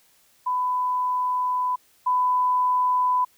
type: tone pair in turn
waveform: sine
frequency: 1000 / 1000 Hz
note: B5 / B5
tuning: +21 / +21 cents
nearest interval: unison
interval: 0 cents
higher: neither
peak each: -21 / -18 dBFS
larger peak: second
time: 0.46-1.76 / 2.06-3.25 s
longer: first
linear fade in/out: 10 ms
effects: white hiss -60 dBFS RMS until 3.37 s